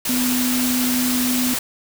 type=tone in noise; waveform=sine; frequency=250 Hz; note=B3; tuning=21 cents sharp; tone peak=-19 dBFS; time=0.09-1.54 s; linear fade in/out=5 ms; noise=white; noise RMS=-23 dBFS; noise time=0.05-1.59 s; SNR=+1 dB; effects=none